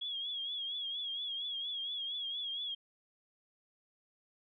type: tone with vibrato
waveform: sine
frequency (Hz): 3322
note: G#7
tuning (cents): 0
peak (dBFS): -36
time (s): 0.01-2.75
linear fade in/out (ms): 10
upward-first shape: triangle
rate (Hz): 4.3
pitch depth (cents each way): 80
effects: none